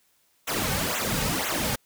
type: noise with flanger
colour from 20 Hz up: pink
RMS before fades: -27 dBFS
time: 0.47-1.76 s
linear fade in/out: 10 ms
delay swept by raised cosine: 0.2 to 3 ms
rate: 2 Hz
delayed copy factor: -0.95
effects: white hiss -66 dBFS RMS until 1.85 s